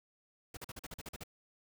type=noise bursts; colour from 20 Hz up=pink; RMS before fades=-45 dBFS; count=10; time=0.54-1.237 s; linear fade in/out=5 ms; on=31 ms; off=43 ms; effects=none